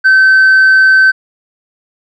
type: tone with tanh clipping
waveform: sine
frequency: 1539 Hz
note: G6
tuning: 32 cents flat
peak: -4 dBFS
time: 0.04-1.12 s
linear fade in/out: 20 ms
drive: 1 dB
effects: none